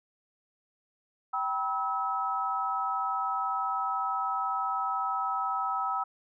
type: tone cluster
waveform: sine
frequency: 777 / 971 / 1293 Hz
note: G5 / B5 / E6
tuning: -16 / -30 / -34 cents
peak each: -33 / -34 / -30 dBFS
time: 1.33-6.04 s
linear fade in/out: 10 ms
effects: none